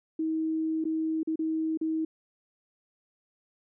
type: tone with dropouts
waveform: sine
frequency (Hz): 318.5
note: D#4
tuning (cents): +41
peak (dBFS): -26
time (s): 0.19-2.05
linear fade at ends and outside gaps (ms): 5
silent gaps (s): 0.842-0.852 / 1.232-1.273 / 1.358-1.391 / 1.774-1.812
effects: none